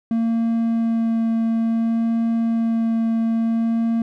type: tone with vibrato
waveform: triangle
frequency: 228 Hz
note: A#3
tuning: 38 cents flat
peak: -15 dBFS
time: 0.11-4.02 s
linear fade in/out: 2 ms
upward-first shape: sine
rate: 0.58 Hz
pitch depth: 9 cents each way
effects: none